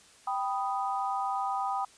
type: chord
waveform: sine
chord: G augmented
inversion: none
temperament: equal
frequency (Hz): 784 / 987.8 / 1244.5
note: G5 / B5 / D#6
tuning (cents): 0 / 0 / 0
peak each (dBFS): -31 / -34 / -34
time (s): 0.27-1.85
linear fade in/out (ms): 5
effects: white hiss -57 dBFS RMS until 1.97 s + resampled to 22050 Hz